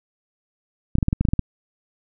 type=clicks; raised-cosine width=5 ms; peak=-6 dBFS; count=10; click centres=0.954 / 0.985 / 1.028 / 1.084 / 1.129 / 1.21 / 1.252 / 1.287 / 1.335 / 1.393 s; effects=none